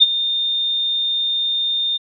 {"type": "tone with ADSR envelope", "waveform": "sine", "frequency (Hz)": 3632, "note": "A#7", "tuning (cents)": -46, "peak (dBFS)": -4, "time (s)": [0, 1.98], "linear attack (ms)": 24, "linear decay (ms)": 27, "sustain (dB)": -13, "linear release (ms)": 20, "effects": []}